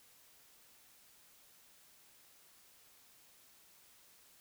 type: silence
effects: white hiss -64 dBFS RMS until 4.4 s